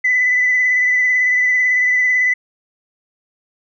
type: tone with vibrato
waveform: sine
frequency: 2000 Hz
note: B6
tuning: 21 cents sharp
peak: -11 dBFS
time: 0.04-2.34 s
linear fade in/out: 10 ms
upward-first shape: sine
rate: 18 Hz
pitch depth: 23 cents each way
effects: tanh soft clip ceiling -7 dBFS